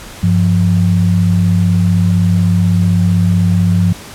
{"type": "tone pair together", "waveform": "sine", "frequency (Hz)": [98.74, 174.61], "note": ["G2", "F3"], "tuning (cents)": [13, 0], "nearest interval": "minor seventh", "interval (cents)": 987, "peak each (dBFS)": -11, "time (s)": [0.23, 3.93], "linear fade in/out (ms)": 5, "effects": ["pink hiss -32 dBFS RMS until 4.14 s", "low-pass 12000 Hz 12 dB/octave"]}